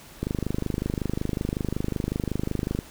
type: click train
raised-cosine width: 3 ms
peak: -13 dBFS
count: 66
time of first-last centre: 0.23-2.789 s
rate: 25.4 Hz
effects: pink hiss -47 dBFS RMS until 2.9 s